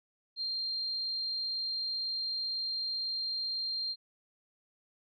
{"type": "tone", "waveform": "sine", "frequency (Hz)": 4186, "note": "C8", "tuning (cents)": 0, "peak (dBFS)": -32, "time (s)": [0.36, 3.96], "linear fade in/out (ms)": 50, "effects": []}